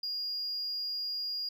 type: tone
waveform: sine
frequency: 4844 Hz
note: D#8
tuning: 47 cents flat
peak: -31 dBFS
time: 0.03-1.49 s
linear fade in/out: 5 ms
effects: tanh soft clip ceiling -30 dBFS